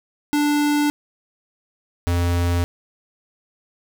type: tone pair in turn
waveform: square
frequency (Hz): 293.7 / 86.97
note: D4 / F2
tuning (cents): 0 / -7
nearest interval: octave + major sixth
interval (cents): 2107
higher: first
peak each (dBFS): -17 / -18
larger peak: first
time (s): 0.33-0.9 / 2.07-2.64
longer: neither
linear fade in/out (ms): 0
effects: none